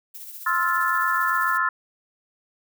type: noise with tremolo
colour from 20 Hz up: violet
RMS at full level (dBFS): -37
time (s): 0.14-1.58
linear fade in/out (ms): 10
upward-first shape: sine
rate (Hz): 15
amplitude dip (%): 45
type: chord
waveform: sine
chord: F major seventh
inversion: second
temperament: just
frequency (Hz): 1047.7 / 1309.6 / 1396.9 / 1746.1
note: C6 / E6 / F6 / A6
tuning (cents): +2 / -12 / 0 / -14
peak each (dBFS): -25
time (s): 0.46-1.69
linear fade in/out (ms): 5
effects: none